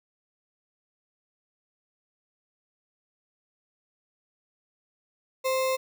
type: tone with sample-and-hold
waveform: sine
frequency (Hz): 522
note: C5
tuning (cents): -4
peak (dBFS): -23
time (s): 5.44-5.77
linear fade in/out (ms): 20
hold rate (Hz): 1575
effects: none